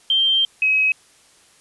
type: tone pair in turn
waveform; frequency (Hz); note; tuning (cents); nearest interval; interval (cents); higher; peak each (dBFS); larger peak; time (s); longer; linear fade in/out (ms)
sine; 3153 / 2549; G7 / D#7; +9 / +41; major third; 368; first; -14; neither; 0.1-0.45 / 0.62-0.92; first; 2
effects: white hiss -53 dBFS RMS until 1.6 s + resampled to 24000 Hz